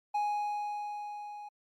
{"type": "tone with level ramp", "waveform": "triangle", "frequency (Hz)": 830.6, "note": "G#5", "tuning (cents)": 0, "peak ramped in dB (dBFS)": [-25, -40], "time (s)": [0.14, 1.49], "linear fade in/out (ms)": 10, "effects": ["MP3 64 kbps"]}